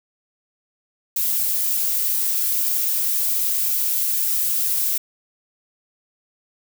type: noise with flanger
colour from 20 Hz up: violet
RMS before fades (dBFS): -21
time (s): 1.16-4.98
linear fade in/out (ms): 5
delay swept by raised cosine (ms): 1.4 to 5.9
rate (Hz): 2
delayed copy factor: -0.5
effects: none